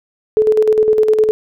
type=tone with tremolo; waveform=sine; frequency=432.2 Hz; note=A4; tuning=31 cents flat; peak=-7 dBFS; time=0.37-1.31 s; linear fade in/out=0 ms; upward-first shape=square; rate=9.8 Hz; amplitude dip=50%; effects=none